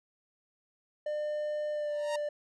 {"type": "tone with pitch glide", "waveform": "triangle", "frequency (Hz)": [600, 591.1], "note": ["D5", "D5"], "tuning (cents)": [37, 11], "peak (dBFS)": -29, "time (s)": [1.06, 2.29], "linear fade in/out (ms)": 5, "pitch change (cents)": -26, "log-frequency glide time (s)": [1.72, 1.91]}
{"type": "tone with exponential growth", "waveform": "sawtooth", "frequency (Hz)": 932.3, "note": "A#5", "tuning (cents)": 0, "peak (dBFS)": -28, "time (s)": [1.87, 2.16], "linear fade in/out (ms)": 5, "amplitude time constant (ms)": 62}
{"effects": ["resampled to 22050 Hz"]}